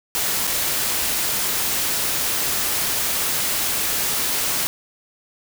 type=noise with dropouts; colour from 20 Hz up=white; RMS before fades=-22 dBFS; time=0.15-4.67 s; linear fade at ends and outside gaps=0 ms; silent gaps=0.47-0.475 s; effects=none